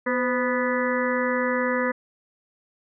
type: harmonic tone with a mistuned harmonic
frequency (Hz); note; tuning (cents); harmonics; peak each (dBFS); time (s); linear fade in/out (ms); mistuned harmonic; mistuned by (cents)
246.9; B3; 0; 1 / 2 / 4 / 5 / 6 / 7 / 8; -27 / -25 / -31 / -32 / -35 / -30 / -31; 0.06-1.92; 10; 2; +53
effects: none